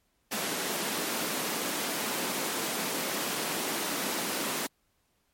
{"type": "high-pass noise", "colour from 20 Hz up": "pink", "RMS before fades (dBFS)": -32, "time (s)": [0.31, 4.67], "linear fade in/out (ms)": 10, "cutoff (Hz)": 200, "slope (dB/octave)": 24, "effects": ["pink hiss -73 dBFS RMS until 5.33 s", "MP3 64 kbps"]}